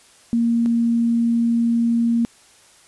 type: tone pair in turn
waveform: sine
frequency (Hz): 233.1 / 233.1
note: A#3 / A#3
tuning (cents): 0 / 0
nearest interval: unison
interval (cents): 0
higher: neither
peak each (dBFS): -15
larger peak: neither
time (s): 0.33-0.66 / 0.66-2.25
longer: second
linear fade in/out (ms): 0
effects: white hiss -51 dBFS RMS until 2.87 s + resampled to 24000 Hz